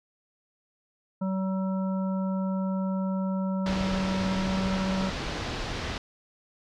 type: harmonic tone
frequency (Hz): 190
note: F#3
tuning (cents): +46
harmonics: 1 / 3 / 5 / 7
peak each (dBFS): -26 / -36 / -40 / -43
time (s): 1.21-5.1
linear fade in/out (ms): 10
type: low-pass noise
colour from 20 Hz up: pink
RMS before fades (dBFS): -33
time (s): 3.66-5.98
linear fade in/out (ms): 2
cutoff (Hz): 5300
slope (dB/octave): 24
effects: none